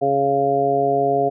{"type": "harmonic tone", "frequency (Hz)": 138.9, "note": "C#3", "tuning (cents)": 4, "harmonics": [1, 2, 3, 4, 5], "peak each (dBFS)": [-30, -27, -20, -25, -18], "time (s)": [0.01, 1.3], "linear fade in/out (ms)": 20, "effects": []}